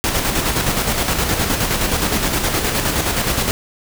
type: noise with tremolo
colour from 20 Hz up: pink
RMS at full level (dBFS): -17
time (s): 0.04-3.51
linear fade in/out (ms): 0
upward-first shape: square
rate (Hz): 9.6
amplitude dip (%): 40
effects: none